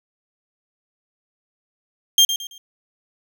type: tone with echo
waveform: 30% pulse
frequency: 3197 Hz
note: G7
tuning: 33 cents sharp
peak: -7 dBFS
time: 2.18-2.25 s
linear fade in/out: 2 ms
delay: 110 ms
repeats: 3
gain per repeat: -10 dB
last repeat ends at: 2.58 s
effects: none